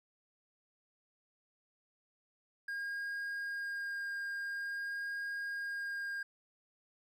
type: tone with vibrato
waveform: triangle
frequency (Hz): 1619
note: G#6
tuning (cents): -45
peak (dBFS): -35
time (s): 2.68-6.23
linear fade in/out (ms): 5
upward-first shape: sine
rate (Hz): 0.48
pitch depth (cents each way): 8
effects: none